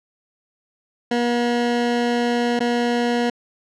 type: tone with dropouts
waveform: 20% pulse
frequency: 239.6 Hz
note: A#3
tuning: 48 cents sharp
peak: -13 dBFS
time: 1.11-3.3 s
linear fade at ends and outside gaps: 5 ms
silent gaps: 2.593-2.604 s
effects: low-pass 5000 Hz 12 dB/octave